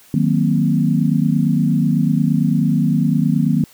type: chord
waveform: sine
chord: C half-diminished seventh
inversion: first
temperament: equal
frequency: 155.56 / 185 / 233.1 / 261.6 Hz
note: Eb3 / Gb3 / Bb3 / C4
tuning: 0 / 0 / 0 / 0 cents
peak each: -17 / -19 / -18 / -21 dBFS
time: 0.14-3.64 s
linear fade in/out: 2 ms
effects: white hiss -48 dBFS RMS until 3.73 s